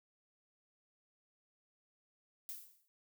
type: noise with exponential decay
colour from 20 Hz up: violet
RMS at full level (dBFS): -42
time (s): 2.49-2.88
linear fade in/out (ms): 0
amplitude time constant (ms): 84
effects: noise-tail reverb RT60 0.1 s tail -22 dB re dry